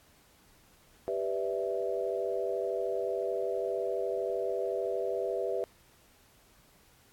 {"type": "chord", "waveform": "sine", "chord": "E minor seventh", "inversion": "first", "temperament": "equal", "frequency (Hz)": [392, 493.9, 587.3, 659.3], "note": ["G4", "B4", "D5", "E5"], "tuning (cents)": [0, 0, 0, 0], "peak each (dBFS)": [-34, -34, -38, -35], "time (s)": [1.08, 5.64], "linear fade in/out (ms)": 0, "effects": ["pink hiss -62 dBFS RMS until 7.12 s", "AAC 64 kbps"]}